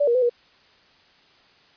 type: tone with pitch steps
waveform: sine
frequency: 578 / 474.1 / 507 / 480 Hz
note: D5 / A#4 / B4 / B4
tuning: -28 / +29 / +45 / -49 cents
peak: -16 dBFS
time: 0-0.296 s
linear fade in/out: 10 ms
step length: 74 ms
effects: white hiss -56 dBFS RMS until 1.76 s + resampled to 11025 Hz